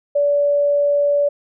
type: tone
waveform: sine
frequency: 576 Hz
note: D5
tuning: 34 cents flat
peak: -13 dBFS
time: 0.15-1.29 s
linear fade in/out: 10 ms
effects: none